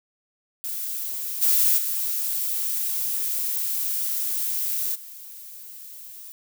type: noise with level steps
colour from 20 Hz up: violet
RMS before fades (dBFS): -30 / -19 / -26 / -41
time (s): 0.64-6.32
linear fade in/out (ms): 0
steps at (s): 1.41 / 1.77 / 4.94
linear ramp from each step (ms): 20
effects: none